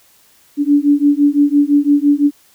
sine beating tone pair, 285.8 / 291.7 Hz, D4 / D4, -47 / -12 cents, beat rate 5.9 Hz, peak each -12 dBFS, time 0.57-2.31 s, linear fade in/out 50 ms, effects white hiss -51 dBFS RMS until 2.54 s

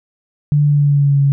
sine tone with pitch glide, 146.83 to 139.88 Hz, D3 to C#3, 0 to +16 cents, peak -9 dBFS, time 0.52-1.32 s, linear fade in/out 0 ms, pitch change -84 cents, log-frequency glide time 0.63-1.21 s, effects none

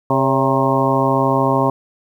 harmonic tone with a mistuned harmonic, 133.5 Hz, C3, 35 cents sharp, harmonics 1 / 2 / 3 / 4 / 5 / 6 / 7 / 8, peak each -21 / -20 / -22 / -21 / -22 / -25 / -20 / -21 dBFS, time 0.1-1.7 s, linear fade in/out 2 ms, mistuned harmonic 4, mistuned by +61 cents, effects 8-bit

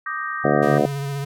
sine chord, Eb major seventh, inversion third, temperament equal, 1174.7 / 1244.5 / 1568 / 1864.7 Hz, D6 / Eb6 / G6 / Bb6, 0 / 0 / 0 / 0 cents, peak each -30 / -30 / -30 / -30 dBFS, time 0.06-0.78 s, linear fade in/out 5 ms
harmonic tone, 73 Hz, D2, 10 cents flat, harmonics 2 / 3 / 4 / 5 / 6 / 7 / 8 / 9 / 10, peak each -24 / -24 / -24 / -24 / -24 / -24 / -24 / -24 / -24 dBFS, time 0.44-0.86 s, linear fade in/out 5 ms
square tone with vibrato, 140 Hz, C#3, 18 cents sharp, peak -25 dBFS, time 0.62-1.25 s, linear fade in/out 10 ms, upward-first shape sine, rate 15 Hz, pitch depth 26 cents each way
effects none

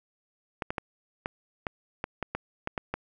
clicks, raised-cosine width 0.5 ms, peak -15 dBFS, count 11, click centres 0.622 / 0.705 / 0.782 / 1.259 / 1.668 / 2.041 / 2.227 / 2.35 / 2.674 / 2.778 / 2.94 s, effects none

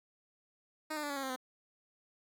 10% pulse tone with pitch steps, 310 / 300.3 / 290.9 / 281.8 / 273 / 264.5 / 256.2 Hz, D#4 / D4 / D4 / C#4 / C#4 / C4 / C4, -6 / +39 / -16 / +29 / -26 / +19 / -36 cents, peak -28 dBFS, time 0.9-1.362 s, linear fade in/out 10 ms, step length 66 ms, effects none

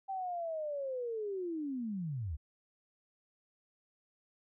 sine linear sweep, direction down, 784 to 65.41 Hz, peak -35 dBFS, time 0.08-2.37 s, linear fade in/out 20 ms, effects none

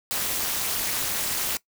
white noise with amplitude modulation, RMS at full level -23 dBFS, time 0.11-1.57 s, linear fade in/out 0 ms, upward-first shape sine, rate 272 Hz, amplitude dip 95%, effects noise-tail reverb RT60 0.1 s tail -20 dB re dry

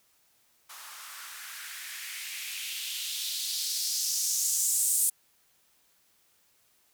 violet noise with band-pass filter sweep, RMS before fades -32 dBFS, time 0.69-5.1 s, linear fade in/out 10 ms, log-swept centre 1000 to 9000 Hz, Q 2.6, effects white hiss -67 dBFS RMS until 6.93 s

